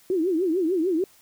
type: tone with vibrato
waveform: sine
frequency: 348.3 Hz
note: F4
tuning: 5 cents flat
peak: -20 dBFS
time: 0.1-1.04 s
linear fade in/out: 2 ms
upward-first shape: triangle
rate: 6.7 Hz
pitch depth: 230 cents each way
effects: white hiss -56 dBFS RMS until 1.21 s